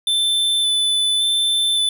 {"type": "tone with vibrato", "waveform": "square", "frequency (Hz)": 3520, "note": "A7", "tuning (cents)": 0, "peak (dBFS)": -16, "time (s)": [0.07, 1.89], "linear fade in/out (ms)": 2, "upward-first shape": "square", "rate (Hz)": 0.88, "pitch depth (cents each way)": 10, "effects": []}